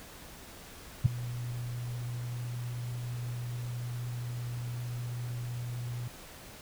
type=tone with ADSR envelope; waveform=sine; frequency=121 Hz; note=B2; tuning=35 cents flat; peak=-15 dBFS; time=1.04-6.08 s; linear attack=19 ms; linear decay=6 ms; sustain=-19 dB; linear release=4 ms; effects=pink hiss -49 dBFS RMS until 6.61 s